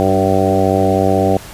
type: harmonic tone with a mistuned harmonic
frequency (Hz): 95.9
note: G2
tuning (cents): -37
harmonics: 1 / 2 / 3 / 4 / 5 / 6 / 7 / 8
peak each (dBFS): -19 / -19 / -19 / -19 / -19 / -19 / -19 / -19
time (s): 0-1.37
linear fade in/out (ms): 0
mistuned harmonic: 3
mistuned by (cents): +17
effects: pink hiss -34 dBFS RMS until 1.53 s + resampled to 32000 Hz